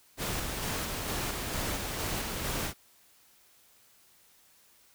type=noise with tremolo; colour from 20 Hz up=pink; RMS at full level=-33 dBFS; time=0.17-2.74 s; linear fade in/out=50 ms; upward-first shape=square; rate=2.2 Hz; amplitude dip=25%; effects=white hiss -62 dBFS RMS until 4.94 s